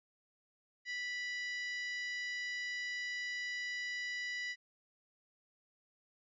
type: harmonic tone with a mistuned harmonic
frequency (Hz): 984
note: B5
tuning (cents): -7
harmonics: 2 / 3 / 4 / 5 / 6 / 7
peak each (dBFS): -38 / -50 / -51 / -50 / -56 / -59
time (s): 0.85-4.56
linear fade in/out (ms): 50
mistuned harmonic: 6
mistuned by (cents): -57
effects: none